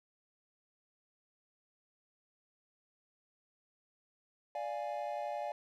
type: chord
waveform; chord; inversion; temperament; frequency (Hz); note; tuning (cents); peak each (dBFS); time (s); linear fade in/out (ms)
triangle; D diminished; none; equal; 587.3 / 698.5 / 830.6; D5 / F5 / Ab5; 0 / 0 / 0; -38 / -39 / -39; 4.55-5.52; 2
effects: none